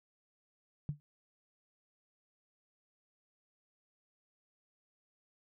sine tone with exponential decay, 146.83 Hz, D3, in tune, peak -29 dBFS, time 0.89-1 s, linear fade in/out 0 ms, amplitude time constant 23 ms, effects none

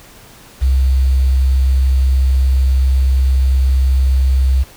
sine tone with quantisation, 65.7 Hz, C2, 8 cents sharp, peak -9 dBFS, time 0.61-4.64 s, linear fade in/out 20 ms, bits 6, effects pink hiss -41 dBFS RMS until 4.76 s

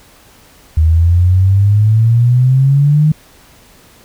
sine exponential sweep, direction up, 77.78 to 155.56 Hz, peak -6 dBFS, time 0.77-3.12 s, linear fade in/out 5 ms, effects pink hiss -44 dBFS RMS until 4.04 s

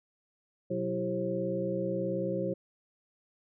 sine tone cluster, 125.2 / 185.5 / 335.3 / 393.8 / 536 Hz, B2 / F#3 / E4 / G4 / C5, +24 / +5 / +30 / +8 / +42 cents, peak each -40 / -35 / -36 / -37 / -33 dBFS, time 0.7-2.54 s, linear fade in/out 10 ms, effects none

